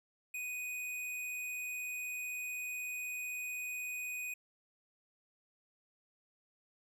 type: tone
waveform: square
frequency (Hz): 2489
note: D#7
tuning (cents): 0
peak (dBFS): -39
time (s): 0.34-4.34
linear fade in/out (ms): 5
effects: none